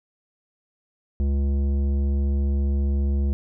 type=tone with tanh clipping; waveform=sine; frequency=69.8 Hz; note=C#2; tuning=13 cents sharp; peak=-21 dBFS; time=1.2-3.33 s; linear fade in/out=0 ms; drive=12 dB; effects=none